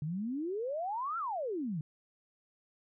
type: exponential two-way sweep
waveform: sine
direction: up then down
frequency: 142.8 to 1396.9 to 142.8 Hz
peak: -33 dBFS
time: 0.02-1.81 s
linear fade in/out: 2 ms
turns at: 1.18 s
effects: none